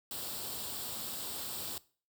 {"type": "noise with comb filter", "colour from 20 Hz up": "white", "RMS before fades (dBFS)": -40, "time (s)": [0.11, 1.78], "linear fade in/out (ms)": 2, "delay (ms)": 0.24, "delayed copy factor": 0.6, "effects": ["noise-tail reverb RT60 0.4 s tail -20 dB re dry", "high-pass 60 Hz 12 dB/octave"]}